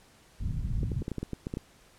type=low-pass noise; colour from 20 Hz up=pink; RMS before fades=-31 dBFS; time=0.4-1.03 s; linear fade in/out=10 ms; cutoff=170 Hz; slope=24 dB/octave
type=clicks; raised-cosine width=3 ms; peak=-20 dBFS; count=11; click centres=0.832 / 0.918 / 1.021 / 1.081 / 1.117 / 1.183 / 1.23 / 1.333 / 1.469 / 1.539 / 1.571 s
effects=pink hiss -59 dBFS RMS until 1.98 s + low-pass 11000 Hz 12 dB/octave